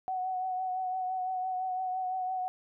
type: tone with vibrato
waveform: sine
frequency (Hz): 744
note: F#5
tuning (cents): +9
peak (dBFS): -30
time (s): 0.08-2.48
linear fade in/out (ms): 0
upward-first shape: triangle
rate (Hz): 5.9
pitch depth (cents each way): 31
effects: none